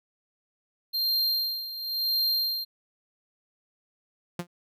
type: tone with tremolo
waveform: square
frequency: 4186 Hz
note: C8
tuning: in tune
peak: -23 dBFS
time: 0.93-2.65 s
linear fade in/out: 20 ms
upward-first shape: sine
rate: 0.95 Hz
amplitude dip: 75%
type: tone with exponential decay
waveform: sawtooth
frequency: 174.61 Hz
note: F3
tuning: in tune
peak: -23 dBFS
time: 4.39-4.47 s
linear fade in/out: 5 ms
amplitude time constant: 17 ms
effects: none